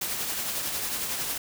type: noise with tremolo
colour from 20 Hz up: white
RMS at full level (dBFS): -29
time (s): 0.01-1.38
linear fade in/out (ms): 5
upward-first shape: triangle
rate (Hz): 11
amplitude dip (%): 40
effects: none